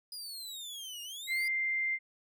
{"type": "exponential two-way sweep", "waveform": "sawtooth", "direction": "down then up", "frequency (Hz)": [4982, 2812, 4942], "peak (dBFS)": -38, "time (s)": [0.12, 1.48], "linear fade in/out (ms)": 2, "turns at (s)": 1.02}
{"type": "tone", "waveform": "sine", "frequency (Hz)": 2093, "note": "C7", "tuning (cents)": 0, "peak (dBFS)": -29, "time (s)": [1.27, 1.99], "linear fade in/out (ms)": 50}
{"effects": []}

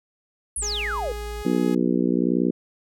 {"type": "exponential sweep", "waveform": "sine", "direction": "down", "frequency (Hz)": [11020, 440], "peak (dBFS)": -25, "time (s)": [0.56, 1.12], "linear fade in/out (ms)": 2}
{"type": "tone", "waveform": "triangle", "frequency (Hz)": 55.8, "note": "A1", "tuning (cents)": 25, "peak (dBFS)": -29, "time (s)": [0.57, 1.43], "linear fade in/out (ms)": 10}
{"type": "tone with pitch glide", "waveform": "sawtooth", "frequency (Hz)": [415.3, 418.9], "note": ["G#4", "G#4"], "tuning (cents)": [0, 15], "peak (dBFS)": -29, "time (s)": [0.62, 1.75], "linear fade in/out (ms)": 5, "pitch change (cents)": 15, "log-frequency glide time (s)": [1.26, 1.64]}
{"type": "harmonic tone", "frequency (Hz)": 60.9, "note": "B1", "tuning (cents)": -24, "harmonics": [3, 4, 5, 6, 7, 8], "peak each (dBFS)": [-25, -23, -24, -26, -31, -33], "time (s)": [1.45, 2.51], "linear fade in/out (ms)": 5}
{"effects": []}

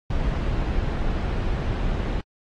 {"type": "noise", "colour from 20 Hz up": "brown", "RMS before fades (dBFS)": -24, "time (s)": [0.1, 2.21], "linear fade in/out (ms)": 5, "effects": ["low-pass 4000 Hz 12 dB/octave", "AAC 32 kbps"]}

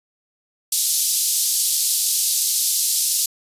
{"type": "band-pass noise", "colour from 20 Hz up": "white", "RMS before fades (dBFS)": -20, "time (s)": [0.72, 3.26], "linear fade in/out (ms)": 5, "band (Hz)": [4100, 13000], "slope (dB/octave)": 24, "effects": ["resampled to 32000 Hz"]}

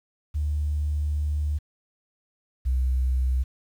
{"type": "tone pair in turn", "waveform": "sine", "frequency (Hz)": [74.5, 64.31], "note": ["D2", "C2"], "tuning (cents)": [25, -29], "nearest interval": "minor third", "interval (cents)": 254, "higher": "first", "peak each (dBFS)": [-22, -19], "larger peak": "second", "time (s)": [[0.34, 1.59], [2.65, 3.44]], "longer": "first", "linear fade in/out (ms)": 20, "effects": ["tanh soft clip ceiling -17 dBFS", "9-bit"]}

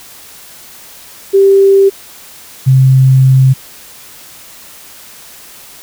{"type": "tone pair in turn", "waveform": "sine", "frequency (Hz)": [392, 131.8], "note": ["G4", "C3"], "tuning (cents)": [0, 13], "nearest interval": "octave + perfect fifth", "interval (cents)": 1887, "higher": "first", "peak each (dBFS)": -3, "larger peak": "neither", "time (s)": [[1.33, 1.9], [2.66, 3.54]], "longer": "second", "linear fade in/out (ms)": 20, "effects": ["white hiss -35 dBFS RMS until 5.82 s"]}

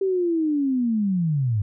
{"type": "linear sweep", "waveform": "sine", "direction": "down", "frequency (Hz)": [392, 97.8], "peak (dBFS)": -19, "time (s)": [0.01, 1.62], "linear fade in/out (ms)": 5, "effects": []}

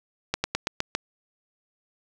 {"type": "slowing click train", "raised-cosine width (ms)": 0.2, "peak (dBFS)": -7, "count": 6, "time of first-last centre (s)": [0.34, 0.951], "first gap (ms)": 100, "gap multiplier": 1.1, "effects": []}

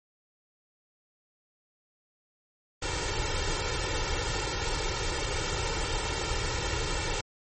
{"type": "noise with comb filter", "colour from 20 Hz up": "pink", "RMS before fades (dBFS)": -30, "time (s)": [2.82, 7.21], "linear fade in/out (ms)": 5, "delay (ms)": 2.2, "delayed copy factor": 0.85, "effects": ["MP3 32 kbps"]}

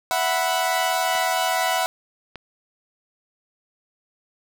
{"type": "chord", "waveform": "sawtooth", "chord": "E suspended second", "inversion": "none", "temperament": "equal", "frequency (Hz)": [659.3, 740, 987.8], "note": ["E5", "F#5", "B5"], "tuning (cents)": [0, 0, 0], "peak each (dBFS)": [-22, -19, -22], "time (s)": [0.11, 1.86], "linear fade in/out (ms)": 0}
{"type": "clicks", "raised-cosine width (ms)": 0.3, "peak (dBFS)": -19, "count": 2, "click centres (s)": [1.153, 2.357]}
{"effects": []}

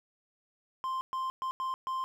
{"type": "tone bursts at uneven times", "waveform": "triangle", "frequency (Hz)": 1046.5, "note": "C6", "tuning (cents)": 0, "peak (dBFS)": -29, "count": 5, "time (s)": [[0.84, 1.01], [1.13, 1.3], [1.42, 1.51], [1.6, 1.74], [1.87, 2.04]], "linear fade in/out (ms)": 0, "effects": []}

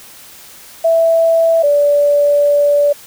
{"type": "tone pair in turn", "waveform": "sine", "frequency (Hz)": [659.3, 579.1], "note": ["E5", "D5"], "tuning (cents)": [0, -24], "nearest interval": "major second", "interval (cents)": 224, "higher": "first", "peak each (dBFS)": -8, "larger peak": "neither", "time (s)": [[0.84, 1.63], [1.63, 2.93]], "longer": "second", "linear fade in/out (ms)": 10, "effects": ["white hiss -38 dBFS RMS until 3.06 s"]}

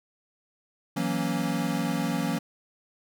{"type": "chord", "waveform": "square", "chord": "F# dominant seventh", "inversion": "third", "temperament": "equal", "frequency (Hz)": [164.81, 185, 233.1, 277.2], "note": ["E3", "F#3", "A#3", "C#4"], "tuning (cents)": [0, 0, 0, 0], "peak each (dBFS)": -32, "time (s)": [0.96, 2.39], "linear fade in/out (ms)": 10, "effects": []}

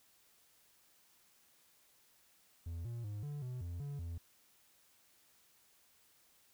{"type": "tone with pitch steps", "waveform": "triangle", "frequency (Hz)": [84, 117.9, 103.8, 146.1, 125.6, 86.4, 142.7, 84.5], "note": ["E2", "A#2", "G#2", "D3", "B2", "F2", "D3", "E2"], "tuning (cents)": [33, 20, 0, -9, 30, -18, -49, 43], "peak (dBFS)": -38, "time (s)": [2.66, 4.18], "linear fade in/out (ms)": 5, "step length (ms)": 190, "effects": ["white hiss -69 dBFS RMS until 6.53 s"]}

